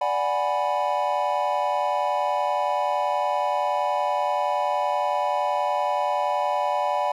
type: chord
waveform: triangle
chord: G# half-diminished seventh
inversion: second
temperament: equal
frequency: 587.3 / 740 / 830.6 / 987.8 Hz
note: D5 / F#5 / G#5 / B5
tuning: 0 / 0 / 0 / 0 cents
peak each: -25 dBFS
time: 0.01-7.12 s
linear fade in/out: 5 ms
effects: none